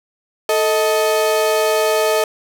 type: tone pair together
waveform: 35% pulse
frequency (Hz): 440 / 630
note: A4 / D#5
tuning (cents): 0 / +21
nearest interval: tritone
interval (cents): 621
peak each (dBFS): -15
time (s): 0.49-2.24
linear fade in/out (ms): 2
effects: none